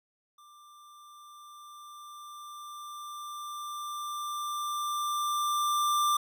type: tone with level ramp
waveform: square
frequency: 1185 Hz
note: D6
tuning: 15 cents sharp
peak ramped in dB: -54 to -24 dBFS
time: 0.38-6.17 s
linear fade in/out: 5 ms
effects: none